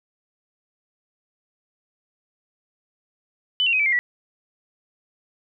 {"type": "tone with pitch steps", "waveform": "sine", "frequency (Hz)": [3000, 2751, 2523, 2313, 2121, 1945.3], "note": ["F#7", "F7", "D#7", "D7", "C7", "B6"], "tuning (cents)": [23, -27, 23, -27, 23, -27], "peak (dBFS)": -17, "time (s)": [3.6, 3.99], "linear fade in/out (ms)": 0, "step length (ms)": 65, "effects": []}